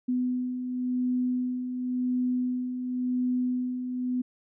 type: beating tone pair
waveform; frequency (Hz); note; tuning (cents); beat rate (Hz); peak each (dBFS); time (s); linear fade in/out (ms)
sine; 249.7 / 250.63; B3 / B3; +19 / +26; 0.93; -35 / -26; 0.08-4.22; 10
effects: none